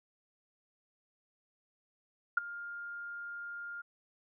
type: tone with ADSR envelope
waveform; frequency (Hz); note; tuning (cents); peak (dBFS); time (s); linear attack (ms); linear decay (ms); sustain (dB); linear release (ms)
sine; 1407; F6; +12; -21; 2.37-3.82; 6; 13; -19; 13
effects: none